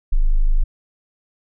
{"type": "tone", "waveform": "sine", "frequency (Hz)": 25.96, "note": "G#0", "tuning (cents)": 0, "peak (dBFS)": -11, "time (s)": [0.12, 0.64], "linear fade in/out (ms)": 10, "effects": []}